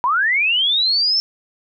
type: linear sweep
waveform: sine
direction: up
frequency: 932.3 to 5400 Hz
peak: -14 dBFS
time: 0.04-1.2 s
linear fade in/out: 0 ms
effects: none